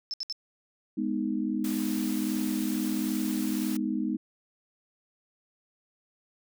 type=tone bursts; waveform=sine; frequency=5274 Hz; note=E8; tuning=in tune; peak=-30 dBFS; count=3; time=0.11-0.325 s; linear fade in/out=0 ms; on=27 ms; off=67 ms
type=chord; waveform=sine; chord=G# minor; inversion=none; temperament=just; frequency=207.7 / 249.2 / 311.5 Hz; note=G#3 / B3 / D#4; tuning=0 / +16 / +2 cents; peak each=-31 dBFS; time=0.97-4.17 s; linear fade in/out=10 ms
type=noise; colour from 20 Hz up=white; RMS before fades=-40 dBFS; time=1.64-3.77 s; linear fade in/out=5 ms
effects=none